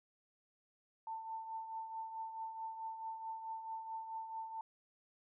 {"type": "tone with tremolo", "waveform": "sine", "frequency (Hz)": 893, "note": "A5", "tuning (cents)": 25, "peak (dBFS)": -39, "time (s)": [1.07, 4.61], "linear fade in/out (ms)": 2, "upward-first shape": "triangle", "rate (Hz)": 4.6, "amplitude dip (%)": 60, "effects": []}